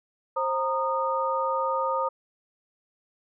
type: tone cluster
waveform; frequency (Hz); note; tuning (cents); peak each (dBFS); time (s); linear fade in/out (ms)
sine; 530 / 926 / 1231; C5 / A#5 / D#6; +22 / -12 / -19; -28; 0.36-2.09; 10
effects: none